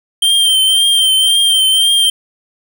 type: tone with vibrato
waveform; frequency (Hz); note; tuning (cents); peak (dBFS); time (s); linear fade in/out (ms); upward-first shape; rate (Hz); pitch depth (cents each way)
square; 3148; G7; +7; -9; 0.22-2.1; 5; triangle; 1.9; 38
effects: none